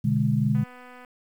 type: chord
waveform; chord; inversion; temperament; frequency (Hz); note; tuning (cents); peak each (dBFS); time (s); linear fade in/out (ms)
sine; G# diminished; first; equal; 123.47 / 146.83 / 207.7; B2 / D3 / G#3; 0 / 0 / 0; -24; 0.04-0.64; 10
type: click train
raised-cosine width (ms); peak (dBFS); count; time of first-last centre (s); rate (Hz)
0.5; -32; 125; 0.55-1.048; 249
effects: 9-bit